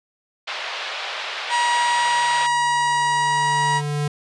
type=band-pass noise; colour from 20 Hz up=white; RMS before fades=-29 dBFS; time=0.47-2.47 s; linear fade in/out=10 ms; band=550 to 3800 Hz; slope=24 dB/octave
type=harmonic tone; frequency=958 Hz; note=A#5; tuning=47 cents sharp; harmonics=1 / 2 / 3 / 4 / 5 / 6 / 7 / 8 / 9; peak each=-18 / -24 / -32 / -34 / -36 / -38 / -39 / -40 / -36 dBFS; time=1.49-3.82 s; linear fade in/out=50 ms
type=tone with exponential growth; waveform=square; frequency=146.83 Hz; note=D3; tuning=in tune; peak=-20 dBFS; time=1.68-4.08 s; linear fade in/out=5 ms; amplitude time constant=520 ms
effects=resampled to 24000 Hz